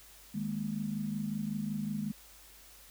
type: chord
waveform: sine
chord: D# suspended fourth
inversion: none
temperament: equal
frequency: 155.56 / 207.7 / 233.1 Hz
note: D#3 / G#3 / A#3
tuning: 0 / 0 / 0 cents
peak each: -40 / -34 / -40 dBFS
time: 0.34-2.12 s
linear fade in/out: 10 ms
effects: added 50 Hz sine -61 dBFS peak until 2.9 s + white hiss -56 dBFS RMS until 2.9 s